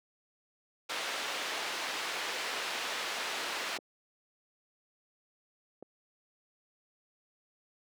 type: low-pass noise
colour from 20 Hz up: white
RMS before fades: -36 dBFS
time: 0.89-3.78 s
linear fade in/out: 10 ms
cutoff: 3500 Hz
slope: 12 dB/octave
type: clicks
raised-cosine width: 2 ms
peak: -28 dBFS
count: 2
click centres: 3.787 / 5.826 s
effects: high-pass 400 Hz 12 dB/octave